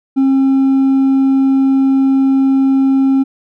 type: tone with hard clipping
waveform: sine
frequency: 268.8 Hz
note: C4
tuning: 47 cents sharp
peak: -9 dBFS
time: 0.16-3.24 s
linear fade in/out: 20 ms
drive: 2 dB
effects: none